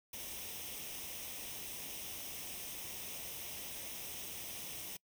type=noise with comb filter; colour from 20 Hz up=white; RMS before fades=-45 dBFS; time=0.13-4.97 s; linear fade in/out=5 ms; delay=0.34 ms; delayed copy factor=+0.6; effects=noise-tail reverb RT60 0.1 s tail -25 dB re dry